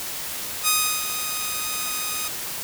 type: tone with ADSR envelope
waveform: 5% pulse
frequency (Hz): 1247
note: D#6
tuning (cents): +3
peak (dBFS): -5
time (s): 0.63-2.28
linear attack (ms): 44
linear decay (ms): 350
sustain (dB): -10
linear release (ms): 4
effects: white hiss -31 dBFS RMS until 2.63 s